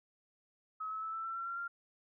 sine tone with pitch steps, 1281 / 1295.9 / 1310.9 / 1326.2 / 1341.6 / 1357.2 / 1372.9 / 1388.9 Hz, E6 / E6 / E6 / E6 / E6 / F6 / F6 / F6, -50 / -30 / -10 / +10 / +30 / -50 / -30 / -10 cents, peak -37 dBFS, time 0.8-1.68 s, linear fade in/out 10 ms, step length 110 ms, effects none

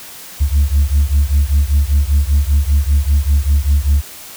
sine beating tone pair, 69.3 / 74.4 Hz, C#2 / D2, 0 / +23 cents, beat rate 5.1 Hz, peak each -11 / -12 dBFS, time 0.4-4.02 s, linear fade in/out 20 ms, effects tanh soft clip ceiling -6 dBFS + white hiss -34 dBFS RMS until 4.36 s

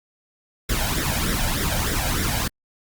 pink noise with flanger, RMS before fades -23 dBFS, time 0.69-2.48 s, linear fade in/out 5 ms, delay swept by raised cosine 0.54 to 1.32 ms, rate 3.3 Hz, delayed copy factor +0.7, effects Opus 48 kbps

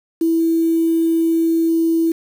sine tone with quantisation, 329.1 Hz, E4, 3 cents flat, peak -13 dBFS, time 0.21-2.12 s, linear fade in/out 5 ms, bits 6, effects none

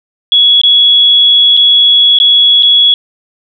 sine tone with dropouts, 3362 Hz, G#7, 20 cents sharp, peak -3 dBFS, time 0.32-2.94 s, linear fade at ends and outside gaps 1 ms, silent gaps 0.615-0.635 / 1.568-1.573 / 2.187-2.2 / 2.625-2.631 s, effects none

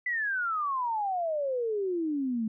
sine exponential sweep, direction down, 2011 to 214.4 Hz, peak -27 dBFS, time 0.06-2.48 s, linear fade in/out 5 ms, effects none

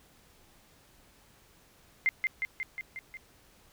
sine tone with echo, 2092 Hz, C7, 1 cent flat, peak -22 dBFS, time 2.06-2.09 s, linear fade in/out 0 ms, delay 180 ms, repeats 6, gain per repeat -3 dB, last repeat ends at 3.17 s, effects pink hiss -61 dBFS RMS until 3.72 s

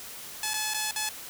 5% pulse tone with dropouts, 859 Hz, A5, 42 cents flat, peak -16 dBFS, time 0.43-1.09 s, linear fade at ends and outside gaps 2 ms, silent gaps 0.536-0.54 / 0.737-0.744 / 0.911-0.96 s, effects white hiss -42 dBFS RMS until 1.29 s

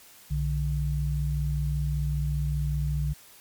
sine tone pair together, 61.74 / 146.84 Hz, B1 / D3, 0 / 0 cents, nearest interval octave + minor third, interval 1500 cents, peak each -27 dBFS, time 0.3-3.14 s, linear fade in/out 20 ms, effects white hiss -52 dBFS RMS until 3.4 s + MP3 96 kbps

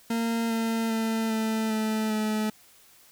40% pulse tone with pitch steps, 229.5 / 226.6 / 223.7 / 220.9 / 218.1 / 215.4 Hz, A#3 / A#3 / A3 / A3 / A3 / A3, -27 / -49 / +29 / +7 / -15 / -37 cents, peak -24 dBFS, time 0.1-2.5 s, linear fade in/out 5 ms, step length 400 ms, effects white hiss -56 dBFS RMS until 3.11 s

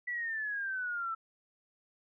sine exponential sweep, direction down, 1975.5 to 1318.5 Hz, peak -33 dBFS, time 0.07-1.15 s, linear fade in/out 10 ms, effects none

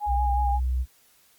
sine tone with vibrato, 820 Hz, G#5, 22 cents flat, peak -24 dBFS, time 0-0.6 s, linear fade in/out 50 ms, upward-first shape sine, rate 5.5 Hz, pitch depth 30 cents each way
sine tone with pitch glide, 62.8 to 63.24 Hz, B1 to B1, +30 to +42 cents, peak -22 dBFS, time 0.06-0.86 s, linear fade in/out 50 ms, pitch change +12 cents, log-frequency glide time 0.28-0.64 s
effects white hiss -60 dBFS RMS until 1.38 s + Opus 32 kbps

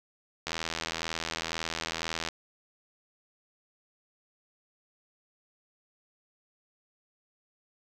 click train, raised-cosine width 0.2 ms, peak -14 dBFS, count 150, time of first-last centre 0.47-2.287 s, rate 82 Hz, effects none

